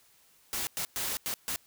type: noise bursts at uneven times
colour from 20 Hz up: white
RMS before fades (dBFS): -33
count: 5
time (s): 0.53-0.67 / 0.77-0.85 / 0.96-1.17 / 1.26-1.34 / 1.48-1.56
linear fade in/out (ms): 0
effects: white hiss -63 dBFS RMS until 1.66 s